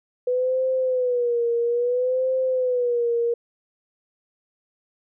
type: tone with vibrato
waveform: sine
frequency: 493.9 Hz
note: B4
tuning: in tune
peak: -19 dBFS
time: 0.27-3.34 s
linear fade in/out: 5 ms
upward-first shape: sine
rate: 0.6 Hz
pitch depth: 89 cents each way
effects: none